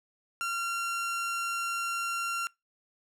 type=tone; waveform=30% pulse; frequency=1376 Hz; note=F6; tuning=26 cents flat; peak=-27 dBFS; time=0.41-2.47 s; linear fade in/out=0 ms; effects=noise-tail reverb RT60 0.2 s tail -23 dB re dry + low-pass 12000 Hz 12 dB/octave